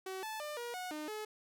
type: tone with pitch steps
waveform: sawtooth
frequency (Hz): 378.6 / 872 / 598 / 477.3 / 731 / 304.3 / 427.9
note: F#4 / A5 / D5 / A#4 / F#5 / D#4 / A4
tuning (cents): +40 / -16 / +31 / +41 / -21 / -38 / -48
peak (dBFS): -36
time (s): 0.06-1.25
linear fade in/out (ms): 5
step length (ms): 170
effects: none